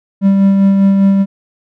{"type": "tone with tremolo", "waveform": "triangle", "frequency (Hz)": 196, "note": "G3", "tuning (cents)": 0, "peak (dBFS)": -3, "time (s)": [0.21, 1.26], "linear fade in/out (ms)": 50, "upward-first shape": "sine", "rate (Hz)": 5, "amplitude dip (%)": 30, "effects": []}